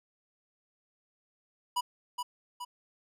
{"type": "tone with echo", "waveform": "square", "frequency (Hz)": 980, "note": "B5", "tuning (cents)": -14, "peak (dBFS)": -28, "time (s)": [1.76, 1.81], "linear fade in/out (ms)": 10, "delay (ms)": 420, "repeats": 2, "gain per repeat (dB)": -5, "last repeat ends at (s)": 2.65, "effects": ["resampled to 32000 Hz"]}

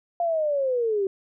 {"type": "linear sweep", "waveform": "sine", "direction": "down", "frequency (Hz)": [698.5, 378.6], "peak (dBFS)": -21, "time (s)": [0.2, 1.07], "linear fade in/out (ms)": 2, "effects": []}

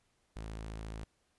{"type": "tone", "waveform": "sawtooth", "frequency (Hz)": 54.3, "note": "A1", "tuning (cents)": -22, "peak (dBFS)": -37, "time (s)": [0.36, 1.04], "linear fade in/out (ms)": 0, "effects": ["pink hiss -75 dBFS RMS until 1.38 s", "resampled to 24000 Hz"]}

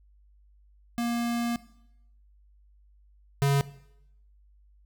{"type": "tone pair in turn", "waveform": "square", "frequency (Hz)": [236.2, 140.04], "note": ["A#3", "C#3"], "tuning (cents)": [23, 18], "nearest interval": "major sixth", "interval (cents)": 905, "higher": "first", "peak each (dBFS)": [-27, -21], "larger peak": "second", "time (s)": [[0.98, 1.56], [3.42, 3.61]], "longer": "first", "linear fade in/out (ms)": 0, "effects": ["noise-tail reverb RT60 0.8 s tail -18 dB re dry", "added 50 Hz sine -56 dBFS peak until 4.85 s"]}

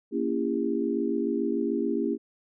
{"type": "chord", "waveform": "sine", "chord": "A# diminished seventh", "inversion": "none", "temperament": "just", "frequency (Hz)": [233.1, 279.7, 335.6, 402.8], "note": ["A#3", "C#4", "E4", "G4"], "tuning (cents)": [0, 16, 31, 47], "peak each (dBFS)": -30, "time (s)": [0.11, 2.18], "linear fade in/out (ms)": 50, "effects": []}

